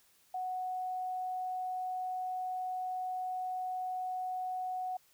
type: tone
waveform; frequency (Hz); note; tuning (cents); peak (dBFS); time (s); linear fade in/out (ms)
sine; 739; F#5; -2; -34; 0.34-4.97; 5
effects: white hiss -67 dBFS RMS until 5.13 s